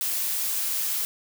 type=noise; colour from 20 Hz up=blue; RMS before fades=-27 dBFS; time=0.01-1.05 s; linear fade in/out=0 ms; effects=none